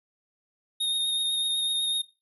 square tone with vibrato, 3704 Hz, A#7, 12 cents flat, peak -25 dBFS, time 0.8-2.02 s, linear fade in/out 10 ms, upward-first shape sine, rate 8 Hz, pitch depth 17 cents each way, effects noise-tail reverb RT60 0.3 s tail -20 dB re dry

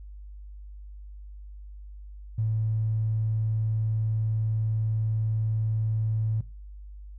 triangle tone with tanh clipping, 110 Hz, A2, in tune, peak -23 dBFS, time 2.38-6.41 s, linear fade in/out 5 ms, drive 2 dB, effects noise-tail reverb RT60 0.3 s tail -19 dB re dry + added 50 Hz sine -40 dBFS peak until 7.18 s

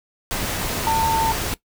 sine tone in noise, 899 Hz, A5, 37 cents sharp, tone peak -17 dBFS, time 0.87-1.32 s, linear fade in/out 0 ms, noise pink, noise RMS -25 dBFS, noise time 0.31-1.54 s, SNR +5 dB, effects noise-tail reverb RT60 0.1 s tail -18 dB re dry

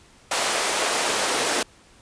pink noise with high-pass filter sweep, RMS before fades -23 dBFS, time 0.31-1.63 s, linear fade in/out 5 ms, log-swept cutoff 610 to 400 Hz, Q 0.93, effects pink hiss -53 dBFS RMS until 2.01 s + resampled to 22050 Hz

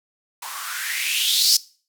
violet noise with band-pass filter sweep, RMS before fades -22 dBFS, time 0.42-1.57 s, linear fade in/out 5 ms, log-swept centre 880 to 5200 Hz, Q 5, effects noise-tail reverb RT60 0.4 s tail -21 dB re dry

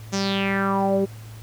sawtooth tone with low-pass filter sweep, 196 Hz, G3, in tune, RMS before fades -22 dBFS, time 0.12-1.06 s, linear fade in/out 20 ms, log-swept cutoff 6500 to 420 Hz, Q 5.3, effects added 110 Hz sine -37 dBFS peak until 1.42 s + pink hiss -48 dBFS RMS until 1.42 s

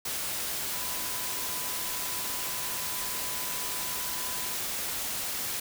sine tone in noise, 1001 Hz, B5, 23 cents sharp, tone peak -44 dBFS, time 0.73-4.54 s, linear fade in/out 5 ms, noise white, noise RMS -33 dBFS, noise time 0.05-5.6 s, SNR -14 dB, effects none

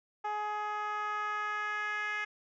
10% pulse tone with band-pass filter sweep, 420 Hz, G#4, 19 cents sharp, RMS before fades -35 dBFS, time 0.24-2.25 s, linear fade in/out 10 ms, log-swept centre 850 to 1900 Hz, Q 2.5, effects resampled to 16000 Hz

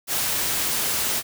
white noise, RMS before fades -24 dBFS, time 0.07-1.23 s, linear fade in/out 50 ms, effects none

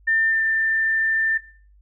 sine tone with pitch glide, 1800 to 1786.5 Hz, A6 to A6, +39 to +26 cents, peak -17 dBFS, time 0.07-1.38 s, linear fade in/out 10 ms, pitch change -13 cents, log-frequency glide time 0.26-0.43 s, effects noise-tail reverb RT60 0.4 s tail -17 dB re dry + added 50 Hz sine -50 dBFS peak until 1.81 s

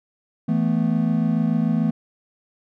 triangle chord, E suspended fourth, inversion none, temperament equal, 164.81 / 220 / 246.9 Hz, E3 / A3 / B3, 0 / 0 / 0 cents, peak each -20 / -19 / -22 dBFS, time 0.48-1.91 s, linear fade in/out 10 ms, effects none

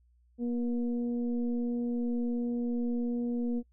sine tone with frequency modulation, 239.7 Hz, A#3, 48 cents sharp, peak -28 dBFS, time 0.38-3.63 s, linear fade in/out 50 ms, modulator 239 Hz, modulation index 0.6, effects noise-tail reverb RT60 0.1 s tail -26 dB re dry + added 60 Hz sine -62 dBFS peak until 3.72 s

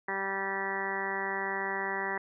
harmonic tone, 194.7 Hz, G3, 12 cents flat, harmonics 1 / 2 / 3 / 4 / 5 / 6 / 7 / 8 / 9 / 10, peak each -45 / -38 / -45 / -39 / -38 / -43 / -46 / -42 / -38 / -36 dBFS, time 0.08-2.18 s, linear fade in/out 5 ms, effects none

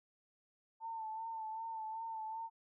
sine tone with vibrato, 891 Hz, A5, 22 cents sharp, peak -40 dBFS, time 0.8-2.5 s, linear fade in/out 50 ms, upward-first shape sine, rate 2.6 Hz, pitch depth 38 cents each way, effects none

